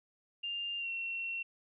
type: tone with pitch glide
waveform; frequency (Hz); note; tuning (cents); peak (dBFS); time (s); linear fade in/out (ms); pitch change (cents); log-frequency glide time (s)
sine; 2800 to 2722; F7 to F7; +4 to -45; -35; 0.43-1.43; 10; -49; 0.78-0.89
effects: none